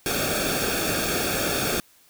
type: noise with comb filter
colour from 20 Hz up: pink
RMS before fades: -25 dBFS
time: 0.06-1.8 s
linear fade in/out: 0 ms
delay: 1 ms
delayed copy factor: -0.8
effects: white hiss -57 dBFS RMS until 2.09 s